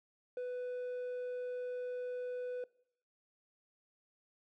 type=tone with quantisation; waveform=triangle; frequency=496.9 Hz; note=B4; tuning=11 cents sharp; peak=-35 dBFS; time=0.37-2.64 s; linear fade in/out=2 ms; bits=10; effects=noise-tail reverb RT60 0.7 s tail -22 dB re dry + low-pass 3000 Hz 12 dB/octave